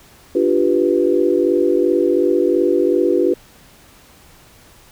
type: chord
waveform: sine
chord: G dominant seventh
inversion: second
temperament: equal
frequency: 293.7 / 349.2 / 392 / 493.9 Hz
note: D4 / F4 / G4 / B4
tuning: 0 / 0 / 0 / 0 cents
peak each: -20 / -16 / -18 / -19 dBFS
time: 0.35-3.34 s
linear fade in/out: 5 ms
effects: pink hiss -47 dBFS RMS until 4.91 s